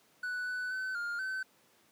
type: tone with pitch steps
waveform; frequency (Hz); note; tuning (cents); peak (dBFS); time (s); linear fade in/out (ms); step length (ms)
triangle; 1484 / 1493 / 1520 / 1410 / 1529; F#6 / F#6 / F#6 / F6 / G6; +5 / +15 / +46 / +16 / -44; -32; 0.23-1.43; 5; 240
effects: pink hiss -66 dBFS RMS until 1.91 s + high-pass 200 Hz 12 dB/octave